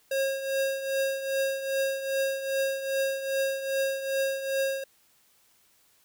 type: tone with tremolo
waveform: square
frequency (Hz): 541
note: C#5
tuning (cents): -42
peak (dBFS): -24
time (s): 0.11-4.84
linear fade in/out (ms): 5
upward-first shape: triangle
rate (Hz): 2.5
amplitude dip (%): 70
effects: white hiss -64 dBFS RMS until 6.04 s